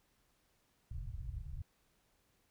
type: low-pass noise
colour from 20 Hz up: pink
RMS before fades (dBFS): -43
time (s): 0.91-1.62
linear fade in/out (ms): 5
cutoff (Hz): 130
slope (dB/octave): 48
effects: pink hiss -75 dBFS RMS until 2.5 s